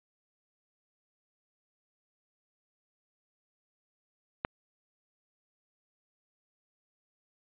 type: click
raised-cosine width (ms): 0.5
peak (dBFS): -14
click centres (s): 4.449
effects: resampled to 8000 Hz